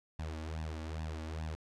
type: tone with flanger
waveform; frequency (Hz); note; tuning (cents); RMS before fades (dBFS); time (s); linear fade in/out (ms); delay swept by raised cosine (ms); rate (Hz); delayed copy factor
sawtooth; 79; D#2; +27; -40; 0.19-1.55; 0; 1.1 to 3.6; 2.4; +0.8
effects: low-pass 7000 Hz 12 dB/octave